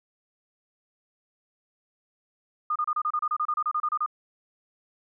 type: tone bursts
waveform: sine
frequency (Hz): 1221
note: D#6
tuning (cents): -33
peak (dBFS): -23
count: 16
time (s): 2.7-4.062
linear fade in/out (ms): 5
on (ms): 57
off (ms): 30
effects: none